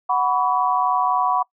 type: chord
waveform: sine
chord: F# suspended fourth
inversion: none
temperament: equal with one note detuned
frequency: 740 / 987.8 / 1131.4 Hz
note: F#5 / B5 / C#6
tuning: 0 / 0 / +35 cents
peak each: -21 dBFS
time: 0.09-1.43 s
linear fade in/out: 10 ms
effects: noise-tail reverb RT60 0.1 s tail -23 dB re dry